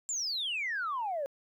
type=exponential sweep; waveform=sine; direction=down; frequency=7470 to 535 Hz; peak=-30 dBFS; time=0.09-1.26 s; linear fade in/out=0 ms; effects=tanh soft clip ceiling -27 dBFS + 12-bit